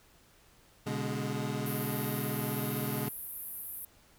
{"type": "chord", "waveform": "25% pulse", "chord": "G# diminished", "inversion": "first", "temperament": "equal with one note detuned", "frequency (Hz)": [123.47, 143.73, 207.7], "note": ["B2", "D3", "G#3"], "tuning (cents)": [0, -37, 0], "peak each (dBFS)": -33, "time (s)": [0.86, 3.09], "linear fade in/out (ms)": 10}
{"type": "band-pass noise", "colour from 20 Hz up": "white", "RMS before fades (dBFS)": -42, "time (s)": [1.66, 3.85], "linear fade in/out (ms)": 2, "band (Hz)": [11000, 14000], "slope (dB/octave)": 48}
{"effects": ["pink hiss -62 dBFS RMS until 4.18 s"]}